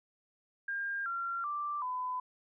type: tone with pitch steps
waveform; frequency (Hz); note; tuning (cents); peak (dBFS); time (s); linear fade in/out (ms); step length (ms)
sine; 1606 / 1374.1 / 1175.7 / 1005.9; G6 / F6 / D6 / B5; +41 / -29 / +2 / +31; -33; 0.68-2.2; 5; 380
effects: none